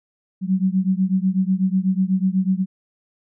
sine beating tone pair, 185 / 193.1 Hz, F#3 / G3, 0 / -26 cents, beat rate 8.1 Hz, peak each -19 / -20 dBFS, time 0.41-2.66 s, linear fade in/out 50 ms, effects none

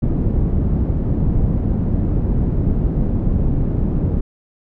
pink low-pass noise, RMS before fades -17 dBFS, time 0.02-4.21 s, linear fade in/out 10 ms, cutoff 240 Hz, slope 12 dB/octave, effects none

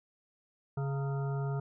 harmonic tone with a mistuned harmonic, 138.59 Hz, C#3, in tune, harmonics 1 / 3 / 5 / 7 / 9 / 10, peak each -31 / -41 / -45 / -48 / -50 / -51 dBFS, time 0.77-1.6 s, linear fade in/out 5 ms, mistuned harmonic 7, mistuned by -86 cents, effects none

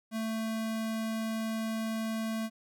square tone, 222.3 Hz, A3, 18 cents sharp, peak -32 dBFS, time 0.11-2.5 s, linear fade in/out 50 ms, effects none

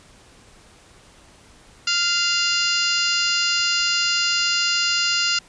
harmonic tone with a mistuned harmonic, 698.5 Hz, F5, in tune, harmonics 2 / 3 / 4 / 5 / 6 / 7 / 8 / 9 / 10, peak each -25 / -32 / -23 / -34 / -27 / -23 / -33 / -35 / -31 dBFS, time 1.87-5.39 s, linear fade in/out 5 ms, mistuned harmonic 3, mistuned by -30 cents, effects pink hiss -50 dBFS RMS until 5.48 s + resampled to 22050 Hz

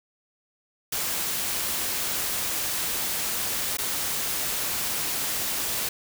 white noise with dropouts, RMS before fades -28 dBFS, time 0.92-5.89 s, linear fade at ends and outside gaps 5 ms, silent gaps 3.771-3.784 s, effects none

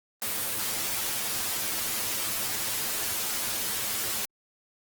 white noise with comb filter, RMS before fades -30 dBFS, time 0.22-4.25 s, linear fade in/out 0 ms, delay 9.1 ms, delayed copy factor +1, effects Opus 24 kbps

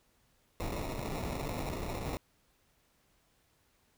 pink noise with sample-and-hold, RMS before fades -37 dBFS, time 0.6-2.17 s, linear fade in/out 0 ms, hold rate 1575 Hz, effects pink hiss -71 dBFS RMS until 3.97 s

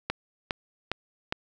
click train, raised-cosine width 0.3 ms, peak -11 dBFS, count 4, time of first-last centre 0.1-1.324 s, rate 2.45 Hz, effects none

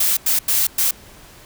blue noise bursts at uneven times, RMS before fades -17 dBFS, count 4, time 0-0.17 / 0.26-0.39 / 0.48-0.67 / 0.78-0.91 s, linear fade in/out 5 ms, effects pink hiss -44 dBFS RMS until 1.45 s

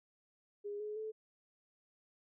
sine tone with pitch steps, 410.1 / 422.6 / 435.5 Hz, G#4 / G#4 / A4, -22 / +30 / -18 cents, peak -39 dBFS, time 0.64-1.12 s, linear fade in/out 20 ms, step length 160 ms, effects none

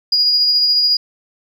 sine tone with tremolo, 4882 Hz, D#8, 34 cents flat, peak -9 dBFS, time 0.12-0.97 s, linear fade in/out 5 ms, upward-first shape sine, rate 14 Hz, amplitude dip 30%, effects tanh soft clip ceiling -5 dBFS + 8-bit

